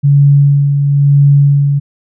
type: tone with tremolo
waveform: sine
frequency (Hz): 141.9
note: C#3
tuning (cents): +41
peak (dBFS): -3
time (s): 0.03-1.8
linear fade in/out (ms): 20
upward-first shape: sine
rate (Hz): 1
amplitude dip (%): 45
effects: none